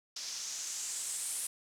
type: noise with low-pass filter sweep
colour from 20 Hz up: blue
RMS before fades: -39 dBFS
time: 0.16-1.47 s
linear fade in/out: 5 ms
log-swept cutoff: 5300 to 9700 Hz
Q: 3.2
effects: none